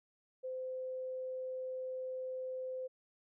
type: tone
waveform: sine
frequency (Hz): 515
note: C5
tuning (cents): -28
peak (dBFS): -38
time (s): 0.43-2.88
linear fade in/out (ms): 20
effects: none